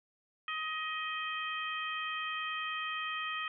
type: harmonic tone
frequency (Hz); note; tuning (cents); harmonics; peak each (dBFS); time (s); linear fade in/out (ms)
629; D#5; +19; 2 / 3 / 4 / 5; -38 / -40 / -41 / -42; 0.48-3.48; 2
effects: none